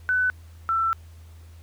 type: tone pair in turn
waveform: sine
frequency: 1500 / 1336.3 Hz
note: F#6 / E6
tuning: +23 / +23 cents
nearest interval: major second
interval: 200 cents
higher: first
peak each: -19 / -20 dBFS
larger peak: first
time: 0.09-0.3 / 0.69-0.93 s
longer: second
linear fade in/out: 0 ms
effects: added 82 Hz sine -43 dBFS peak until 1.62 s + pink hiss -58 dBFS RMS until 1.62 s